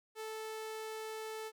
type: tone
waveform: sawtooth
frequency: 438.3 Hz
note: A4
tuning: 7 cents flat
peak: -37 dBFS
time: 0.15-1.52 s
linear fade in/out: 50 ms
effects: none